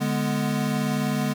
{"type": "chord", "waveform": "square", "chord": "G# diminished", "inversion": "second", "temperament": "equal", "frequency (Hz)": [146.83, 207.7, 246.9], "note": ["D3", "G#3", "B3"], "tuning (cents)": [0, 0, 0], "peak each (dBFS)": [-28, -27, -28], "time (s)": [0, 1.34], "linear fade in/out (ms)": 20, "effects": []}